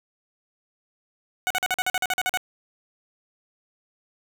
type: tone bursts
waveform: 15% pulse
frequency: 740 Hz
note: F#5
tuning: in tune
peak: -15 dBFS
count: 12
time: 1.47-2.373 s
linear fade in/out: 0 ms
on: 34 ms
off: 45 ms
effects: none